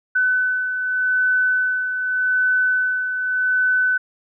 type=beating tone pair; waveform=sine; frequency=1506 / 1506.84 Hz; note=F#6 / F#6; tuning=+30 / +31 cents; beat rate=0.84 Hz; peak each=-17 / -26 dBFS; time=0.15-3.98 s; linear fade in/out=10 ms; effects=none